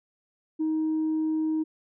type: tone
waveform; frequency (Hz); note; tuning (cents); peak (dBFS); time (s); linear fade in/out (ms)
sine; 314.3; D#4; +18; -22; 0.59-1.64; 20
effects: tanh soft clip ceiling -21 dBFS